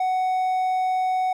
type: tone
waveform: triangle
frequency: 744 Hz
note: F#5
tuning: 9 cents sharp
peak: -18 dBFS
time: 0-1.33 s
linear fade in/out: 5 ms
effects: none